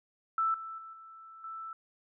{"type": "tone with level steps", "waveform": "sine", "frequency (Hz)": 1323, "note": "E6", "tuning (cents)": 6, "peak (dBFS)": [-26, -39, -44, -48, -39], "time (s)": [0.38, 1.73], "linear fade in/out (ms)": 2, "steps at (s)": [0.54, 0.78, 0.93, 1.44], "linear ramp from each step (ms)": 2, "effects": []}